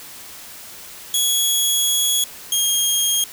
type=tone pair in turn; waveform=15% pulse; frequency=3343 / 3244 Hz; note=G#7 / G#7; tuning=+11 / -41 cents; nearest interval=minor second; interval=52 cents; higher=first; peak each=-9 dBFS; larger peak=neither; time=1.14-2.24 / 2.52-3.24 s; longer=first; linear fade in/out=2 ms; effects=white hiss -38 dBFS RMS until 3.32 s